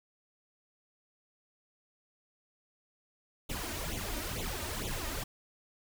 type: noise with flanger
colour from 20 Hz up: pink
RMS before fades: -37 dBFS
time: 3.49-5.24 s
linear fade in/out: 10 ms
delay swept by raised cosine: 0.29 to 3.29 ms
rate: 2.2 Hz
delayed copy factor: +0.8
effects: none

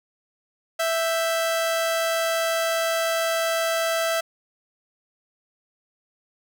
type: tone pair together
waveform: sawtooth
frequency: 659.3 / 1566.9 Hz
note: E5 / G6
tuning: 0 / -1 cents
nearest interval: octave + minor third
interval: 1499 cents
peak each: -18 / -28 dBFS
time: 0.79-4.21 s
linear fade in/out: 10 ms
effects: none

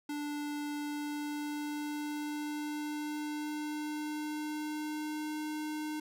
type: tone with pitch glide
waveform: square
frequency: 293.6 to 305.2 Hz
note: D4 to D#4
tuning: 0 to -33 cents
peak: -36 dBFS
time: 0.09-6 s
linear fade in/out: 5 ms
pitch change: +67 cents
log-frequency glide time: 0.75-5.4 s
effects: none

